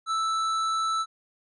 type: tone with tanh clipping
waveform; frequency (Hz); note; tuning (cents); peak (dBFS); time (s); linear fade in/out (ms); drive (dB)
sine; 1318.5; E6; 0; -26; 0.06-1.06; 50; 13
effects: resampled to 24000 Hz